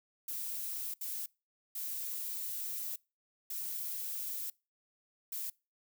violet noise bursts at uneven times, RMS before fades -39 dBFS, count 5, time 0.28-0.94 / 1.01-1.26 / 1.75-2.96 / 3.5-4.5 / 5.32-5.5 s, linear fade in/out 5 ms, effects noise-tail reverb RT60 0.3 s tail -25 dB re dry

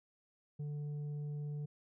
triangle tone with tanh clipping, 147.2 Hz, D3, 4 cents sharp, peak -39 dBFS, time 0.59-1.66 s, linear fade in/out 10 ms, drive 9 dB, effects none

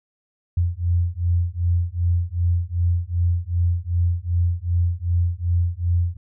sine beating tone pair, 85.7 / 88.3 Hz, F2 / F2, -32 / +20 cents, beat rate 2.6 Hz, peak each -21 dBFS, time 0.57-6.17 s, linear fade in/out 5 ms, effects none

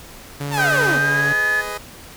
sawtooth tone, 142.9 Hz, D3, 47 cents flat, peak -20 dBFS, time 0.4-1.33 s, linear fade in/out 10 ms
sawtooth linear sweep, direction down, 941 to 204.1 Hz, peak -17 dBFS, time 0.5-1 s, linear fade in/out 50 ms
15% pulse chord, G# minor, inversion none, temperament just, 415.3 / 498.4 / 623 Hz, G#4 / B4 / D#5, 0 / +16 / +2 cents, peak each -24 / -25 / -24 dBFS, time 0.57-1.78 s, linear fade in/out 10 ms
sine tone with pitch glide, 1546 to 1715.4 Hz, G6 to A6, -24 to -44 cents, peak -16 dBFS, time 0.58-1.62 s, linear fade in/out 20 ms, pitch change +180 cents, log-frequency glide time 0.94-1.37 s
effects pink hiss -40 dBFS RMS until 2.16 s

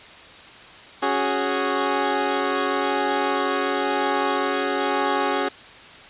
15% pulse chord, C# suspended fourth, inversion none, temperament equal, 277.2 / 370 / 415.3 Hz, C#4 / F#4 / G#4, 0 / 0 / 0 cents, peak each -19 / -19 / -18 dBFS, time 1.02-5.49 s, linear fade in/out 10 ms, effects white hiss -43 dBFS RMS until 6.09 s + resampled to 8000 Hz

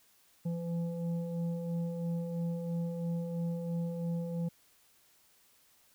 sine tone with frequency modulation, 170 Hz, F3, 46 cents flat, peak -32 dBFS, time 0.45-4.49 s, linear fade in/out 10 ms, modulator 337 Hz, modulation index 0.68, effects white hiss -66 dBFS RMS until 5.94 s

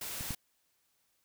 white noise, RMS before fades -40 dBFS, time 0.01-0.35 s, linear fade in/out 5 ms
clicks, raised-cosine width 5 ms, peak -30 / -25 dBFS, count 2, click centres 0.209 / 0.307 s
effects white hiss -75 dBFS RMS until 1.24 s

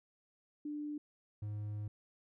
sine / triangle tone pair in turn, 296.5 / 104.83 Hz, D4 / G#2, +17 / +17 cents, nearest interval octave + tritone, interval 1800 cents, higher first, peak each -38 / -36 dBFS, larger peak second, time 0.65-0.98 / 1.42-1.88 s, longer second, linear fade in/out 5 ms, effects none

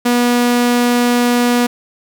sawtooth tone, 242.4 Hz, B3, 32 cents flat, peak -7 dBFS, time 0.05-1.67 s, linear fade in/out 10 ms, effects none

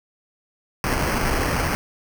pink noise with sample-and-hold, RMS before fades -22 dBFS, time 0.84-1.75 s, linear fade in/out 0 ms, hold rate 3675 Hz, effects none

